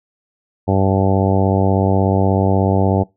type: harmonic tone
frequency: 96.5 Hz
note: G2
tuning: 27 cents flat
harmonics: 1 / 2 / 3 / 4 / 5 / 6 / 7 / 8 / 9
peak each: -16 / -19 / -21 / -22 / -23 / -24 / -24 / -25 / -26 dBFS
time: 0.67-3.04 s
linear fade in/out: 20 ms
effects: noise-tail reverb RT60 0.2 s tail -21 dB re dry

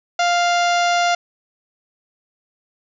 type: harmonic tone with a mistuned harmonic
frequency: 698.5 Hz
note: F5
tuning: in tune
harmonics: 1 / 2 / 3 / 4 / 5 / 6 / 7 / 8 / 9 / 10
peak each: -16 / -22 / -26 / -28 / -30 / -32 / -33 / -34 / -35 / -36 dBFS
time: 0.19-1.15 s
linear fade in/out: 5 ms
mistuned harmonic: 9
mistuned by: -63 cents
effects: none

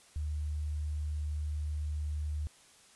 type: tone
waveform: sine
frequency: 75.3 Hz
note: D2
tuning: 44 cents sharp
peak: -32 dBFS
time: 0.16-2.47 s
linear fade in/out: 0 ms
effects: white hiss -60 dBFS RMS until 2.95 s + resampled to 24000 Hz

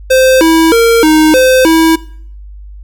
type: tone with pitch steps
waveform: square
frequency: 520 / 325.3 / 461.3 / 311.3 / 516 / 324.5 Hz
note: C5 / E4 / A#4 / D#4 / C5 / E4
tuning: -11 / -23 / -18 / +1 / -24 / -27 cents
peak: -5 dBFS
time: 0.1-1.96 s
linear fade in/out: 10 ms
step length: 310 ms
effects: noise-tail reverb RT60 0.6 s tail -21 dB re dry + added 50 Hz sine -27 dBFS peak until 2.83 s

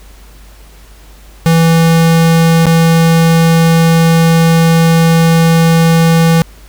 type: tone with dropouts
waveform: square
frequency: 164.81 Hz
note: E3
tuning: in tune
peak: -6 dBFS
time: 1.46-6.42 s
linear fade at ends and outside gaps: 0 ms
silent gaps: 2.656-2.667 s
effects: added 50 Hz sine -35 dBFS peak until 6.68 s + pink hiss -42 dBFS RMS until 6.68 s

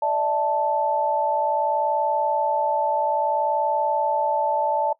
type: chord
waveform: sine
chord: D suspended second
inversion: none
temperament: equal with one note detuned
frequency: 587.3 / 647.9 / 880 Hz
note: D5 / E5 / A5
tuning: 0 / -30 / 0 cents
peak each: -25 / -27 / -21 dBFS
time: 0.02-4.93 s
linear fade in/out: 5 ms
effects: noise-tail reverb RT60 0.1 s tail -20 dB re dry

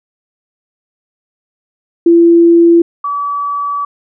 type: tone pair in turn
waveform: sine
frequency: 338.6 / 1146.5 Hz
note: E4 / D6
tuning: +46 / -42 cents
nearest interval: octave + major sixth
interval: 2112 cents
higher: second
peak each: -3 / -14 dBFS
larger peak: first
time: 2.06-2.82 / 3.04-3.85 s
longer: second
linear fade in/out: 5 ms
effects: none

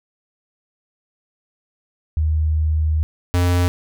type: tone pair in turn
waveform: sine / square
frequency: 77.8 / 88.59 Hz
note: D#2 / F2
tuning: 0 / +25 cents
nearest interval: major second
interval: 225 cents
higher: second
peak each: -15 dBFS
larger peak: neither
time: 2.17-3.03 / 3.34-3.68 s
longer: first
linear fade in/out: 0 ms
effects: none

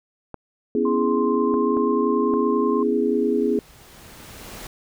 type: clicks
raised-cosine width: 1 ms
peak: -19 dBFS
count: 4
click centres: 0.343 / 1.541 / 1.77 / 2.338 s
type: chord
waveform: sine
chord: C# minor seventh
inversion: third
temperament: equal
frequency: 246.9 / 277.2 / 329.6 / 415.3 Hz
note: B3 / C#4 / E4 / G#4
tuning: 0 / 0 / 0 / 0 cents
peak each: -23 / -26 / -25 / -21 dBFS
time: 0.75-3.59 s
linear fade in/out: 2 ms
type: tone with pitch glide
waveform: sine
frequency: 1047 to 1056.1 Hz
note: C6 to C6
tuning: +1 to +16 cents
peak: -26 dBFS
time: 0.85-2.83 s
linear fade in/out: 5 ms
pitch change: +15 cents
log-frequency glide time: 1.54-1.64 s
type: noise with exponential growth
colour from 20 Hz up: pink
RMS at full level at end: -36 dBFS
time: 1.77-4.67 s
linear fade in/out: 2 ms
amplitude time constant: 630 ms
effects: none

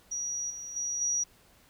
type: tone with level steps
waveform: sine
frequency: 5780 Hz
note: F#8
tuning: 41 cents flat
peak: -31 / -38 / -30 / -26 dBFS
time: 0.11-1.24 s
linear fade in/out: 10 ms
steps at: 0.5 / 0.76 / 1.01 s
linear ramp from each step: 5 ms
effects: pink hiss -61 dBFS RMS until 1.69 s

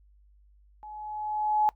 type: tone with level ramp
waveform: sine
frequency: 849 Hz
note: G#5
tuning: 38 cents sharp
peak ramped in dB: -41 to -19 dBFS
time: 0.83-1.69 s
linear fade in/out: 0 ms
effects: noise-tail reverb RT60 0.1 s tail -21 dB re dry + added 50 Hz sine -56 dBFS peak until 1.75 s

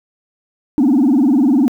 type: tone with vibrato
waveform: sine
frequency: 268.9 Hz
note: C4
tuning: 47 cents sharp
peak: -7 dBFS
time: 0.78-1.68 s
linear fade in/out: 0 ms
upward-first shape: sine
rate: 20 Hz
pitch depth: 250 cents each way
effects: tanh soft clip ceiling -7 dBFS + 8-bit

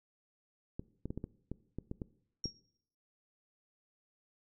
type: clicks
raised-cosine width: 3 ms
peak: -26 dBFS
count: 10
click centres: 0.795 / 1.056 / 1.105 / 1.176 / 1.241 / 1.516 / 1.786 / 1.914 / 2.018 / 2.457 s
type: tone with exponential decay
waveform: sine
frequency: 5580 Hz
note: F8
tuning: 2 cents flat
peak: -32 dBFS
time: 2.44-2.56 s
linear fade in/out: 2 ms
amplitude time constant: 24 ms
effects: noise-tail reverb RT60 0.7 s tail -20 dB re dry

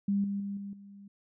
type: tone with level steps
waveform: sine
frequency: 200 Hz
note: G3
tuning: 35 cents sharp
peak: -25 / -30 / -33 / -37 / -47 dBFS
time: 0.08-1.08 s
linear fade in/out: 5 ms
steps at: 0.24 / 0.4 / 0.57 / 0.73 s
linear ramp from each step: 2 ms
effects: none

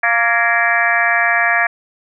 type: harmonic tone with a mistuned harmonic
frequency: 231.9 Hz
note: A#3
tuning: 9 cents flat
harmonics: 3 / 4 / 5 / 6 / 7 / 8 / 9 / 10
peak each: -19 / -27 / -23 / -25 / -16 / -18 / -24 / -21 dBFS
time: 0.03-1.67 s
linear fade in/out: 5 ms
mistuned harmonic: 7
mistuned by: +48 cents
effects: none

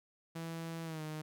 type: tone with pitch glide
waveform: sawtooth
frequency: 164.81 to 154.66 Hz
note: E3 to D#3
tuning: 0 to -10 cents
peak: -36 dBFS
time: 0.35-1.22 s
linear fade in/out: 10 ms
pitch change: -110 cents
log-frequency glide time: 0.84-1.02 s
effects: none

